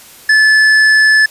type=tone with hard clipping; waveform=triangle; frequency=1734 Hz; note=A6; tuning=26 cents flat; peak=-7 dBFS; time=0.29-1.26 s; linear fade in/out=5 ms; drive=11 dB; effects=white hiss -38 dBFS RMS until 1.3 s + resampled to 32000 Hz